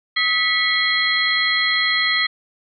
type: tone cluster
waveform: sine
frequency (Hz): 1274 / 1965 / 2184 / 3277 / 4135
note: D#6 / B6 / C#7 / G#7 / C8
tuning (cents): +41 / -9 / -26 / -24 / -21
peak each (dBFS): -27 / -19 / -25 / -23 / -23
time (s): 0.16-2.27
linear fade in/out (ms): 10
effects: none